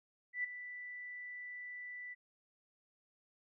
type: tone with ADSR envelope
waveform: sine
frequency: 1977 Hz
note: B6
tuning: 1 cent sharp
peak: -32 dBFS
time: 0.33-2.15 s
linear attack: 110 ms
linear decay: 10 ms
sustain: -12 dB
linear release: 25 ms
effects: none